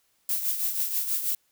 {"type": "noise with tremolo", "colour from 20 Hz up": "violet", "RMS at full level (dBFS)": -25, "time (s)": [0.29, 1.35], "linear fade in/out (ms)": 2, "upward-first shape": "triangle", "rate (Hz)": 6.2, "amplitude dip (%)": 65, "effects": ["white hiss -69 dBFS RMS until 1.51 s"]}